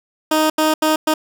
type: tone bursts at uneven times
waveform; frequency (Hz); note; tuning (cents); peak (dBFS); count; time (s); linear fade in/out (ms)
15% pulse; 311.1; D#4; 0; -7; 4; 0.31-0.5 / 0.58-0.74 / 0.82-0.96 / 1.07-1.14; 5
effects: none